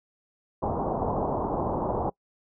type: low-pass noise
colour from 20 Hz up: white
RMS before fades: -28 dBFS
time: 0.62-2.1 s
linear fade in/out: 10 ms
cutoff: 970 Hz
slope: 48 dB/octave
effects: noise-tail reverb RT60 0.1 s tail -24 dB re dry